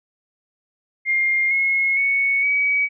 sine tone with pitch steps, 2118 / 2168 / 2218 / 2270 Hz, C7 / C#7 / C#7 / C#7, +21 / -39 / 0 / +41 cents, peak -16 dBFS, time 1.05-2.89 s, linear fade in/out 50 ms, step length 460 ms, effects none

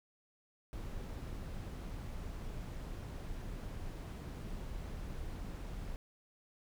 brown noise, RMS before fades -43 dBFS, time 0.73-5.96 s, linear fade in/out 0 ms, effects none

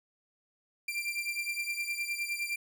40% pulse beating tone pair, 2365 / 2374.7 Hz, D7 / D7, +12 / +19 cents, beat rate 9.7 Hz, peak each -34 / -36 dBFS, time 0.88-2.56 s, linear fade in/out 5 ms, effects none

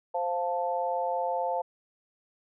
sine chord, F major, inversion second, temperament equal, 523.3 / 698.5 / 880 Hz, C5 / F5 / A5, 0 / 0 / 0 cents, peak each -31 dBFS, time 0.14-1.62 s, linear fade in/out 10 ms, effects none

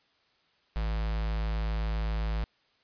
square tone with notch filter, 53.8 Hz, A1, 38 cents flat, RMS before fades -30 dBFS, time 0.76-2.44 s, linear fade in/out 0 ms, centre 310 Hz, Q 1.2, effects white hiss -68 dBFS RMS until 2.83 s + resampled to 11025 Hz

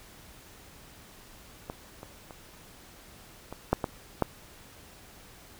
clicks, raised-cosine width 1 ms, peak -21 / -28 / -29 / -24 / -8 / -14 / -9 dBFS, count 7, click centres 1.699 / 2.031 / 2.308 / 3.526 / 3.73 / 3.842 / 4.223 s, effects pink hiss -52 dBFS RMS until 5.59 s

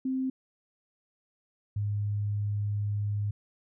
sine tone pair in turn, 261.6 / 103.19 Hz, C4 / G#2, 0 / -11 cents, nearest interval octave + major third, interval 1611 cents, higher first, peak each -27 dBFS, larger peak neither, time 0.05-0.3 / 1.76-3.31 s, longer second, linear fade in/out 5 ms, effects none

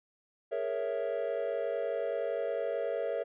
triangle chord, A# half-diminished seventh, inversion third, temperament equal, 415.3 / 466.2 / 554.4 / 659.3 Hz, G#4 / A#4 / C#5 / E5, 0 / 0 / 0 / 0 cents, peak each -37 / -33 / -33 / -34 dBFS, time 0.51-3.24 s, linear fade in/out 20 ms, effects tanh soft clip ceiling -19 dBFS + resampled to 8000 Hz

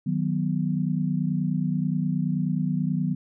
sine chord, B major, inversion first, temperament equal, 155.56 / 185 / 246.9 Hz, D#3 / F#3 / B3, 0 / 0 / 0 cents, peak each -26 / -26 / -29 dBFS, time 0.06-3.15 s, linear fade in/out 10 ms, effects none

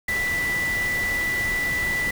sine tone in noise, 1975.5 Hz, B6, in tune, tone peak -22 dBFS, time 0.08-2.11 s, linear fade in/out 5 ms, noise pink, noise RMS -32 dBFS, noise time 0.08-2.11 s, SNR +7 dB, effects none

